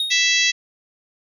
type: tone with exponential decay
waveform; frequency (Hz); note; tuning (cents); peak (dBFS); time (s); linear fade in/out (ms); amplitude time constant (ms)
triangle; 3729; A#7; 0; -16; 0-0.45; 2; 96
type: harmonic tone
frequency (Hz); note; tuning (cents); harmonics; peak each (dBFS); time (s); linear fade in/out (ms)
660; E5; +2; 3 / 4 / 5 / 6 / 7 / 8 / 9 / 10; -21 / -21 / -22 / -23 / -27 / -29 / -25 / -29; 0.1-0.52; 20
effects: none